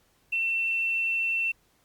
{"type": "tone with quantisation", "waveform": "sine", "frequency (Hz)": 2694, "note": "E7", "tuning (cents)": 37, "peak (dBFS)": -24, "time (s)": [0.32, 1.52], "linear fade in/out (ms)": 10, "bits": 9, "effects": ["pink hiss -66 dBFS RMS until 1.84 s", "Opus 48 kbps"]}